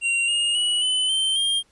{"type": "tone with pitch steps", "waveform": "square", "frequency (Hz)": [2759, 2843, 2930, 3019, 3111, 3206], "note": ["F7", "F7", "F#7", "F#7", "G7", "G7"], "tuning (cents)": [-22, 30, -18, 34, -14, 38], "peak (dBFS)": -20, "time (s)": [0.01, 1.63], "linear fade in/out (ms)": 50, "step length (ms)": 270, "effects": ["pink hiss -62 dBFS RMS until 1.71 s", "resampled to 24000 Hz"]}